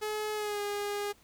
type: tone with pitch glide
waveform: sawtooth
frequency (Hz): 426.1 to 409.5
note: G#4 to G#4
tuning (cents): +44 to -24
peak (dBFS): -28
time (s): 0.01-1.13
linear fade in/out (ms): 20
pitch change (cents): -68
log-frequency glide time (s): 0.34-0.61
effects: pink hiss -62 dBFS RMS until 1.23 s